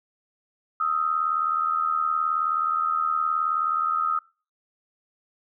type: tone pair together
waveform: sine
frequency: 1254.9 / 1334 Hz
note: D#6 / E6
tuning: +14 / +20 cents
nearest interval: minor second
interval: 106 cents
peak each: -23 / -26 dBFS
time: 0.8-4.19 s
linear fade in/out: 5 ms
effects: noise-tail reverb RT60 0.4 s tail -26 dB re dry